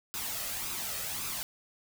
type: noise with flanger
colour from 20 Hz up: white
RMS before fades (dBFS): -36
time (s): 0.14-1.43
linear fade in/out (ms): 0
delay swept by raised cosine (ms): 0.79 to 1.6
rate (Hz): 1.8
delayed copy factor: +0.55
effects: none